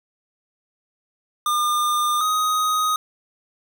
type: tone pair in turn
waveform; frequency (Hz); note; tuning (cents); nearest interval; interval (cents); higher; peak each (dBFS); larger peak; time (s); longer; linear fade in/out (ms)
square; 1206 / 1252.1; D6 / D#6; +46 / +11; minor second; 65; second; -19; neither; 1.46-2.21 / 2.21-2.96; neither; 2
effects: 9-bit